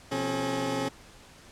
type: tone cluster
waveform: 20% pulse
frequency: 125.3 / 172.4 / 271.3 / 428 Hz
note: B2 / F3 / C#4 / A4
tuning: +25 / -22 / -37 / -48 cents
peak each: -32 / -34 / -25 / -29 dBFS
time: 0.11-0.89 s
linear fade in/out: 10 ms
effects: pink hiss -52 dBFS RMS until 1.51 s + low-pass 9000 Hz 12 dB/octave